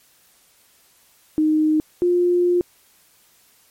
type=tone pair in turn; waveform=sine; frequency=309.5 / 353.4 Hz; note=D#4 / F4; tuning=-9 / +21 cents; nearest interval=major second; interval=230 cents; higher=second; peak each=-14 dBFS; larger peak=neither; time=1.38-1.8 / 2.02-2.61 s; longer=second; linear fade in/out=0 ms; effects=white hiss -56 dBFS RMS until 3.7 s + MP3 64 kbps